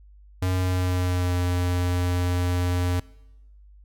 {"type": "tone with pitch glide", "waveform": "square", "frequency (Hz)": [92.1, 89.12], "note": ["F#2", "F2"], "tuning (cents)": [-7, 36], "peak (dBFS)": -22, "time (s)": [0.42, 3], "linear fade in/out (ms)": 5, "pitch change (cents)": -57, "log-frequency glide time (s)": [0.55, 1.37], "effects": ["noise-tail reverb RT60 1.0 s tail -22 dB re dry", "added 50 Hz sine -47 dBFS peak until 3.84 s"]}